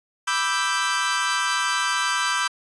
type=chord; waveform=sawtooth; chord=E minor seventh; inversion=second; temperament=equal; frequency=987.8 / 1174.7 / 1318.5 / 1568 Hz; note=B5 / D6 / E6 / G6; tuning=0 / 0 / 0 / 0 cents; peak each=-24 / -24 / -24 / -21 dBFS; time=0.27-2.48 s; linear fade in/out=10 ms; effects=resampled to 22050 Hz